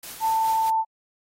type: noise with tremolo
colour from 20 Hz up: white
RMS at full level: -37 dBFS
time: 0.03-0.7 s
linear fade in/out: 2 ms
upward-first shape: sine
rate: 4.8 Hz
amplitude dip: 45%
type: tone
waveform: sine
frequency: 889 Hz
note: A5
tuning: 18 cents sharp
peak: -19 dBFS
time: 0.2-0.85 s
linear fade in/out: 50 ms
effects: AAC 48 kbps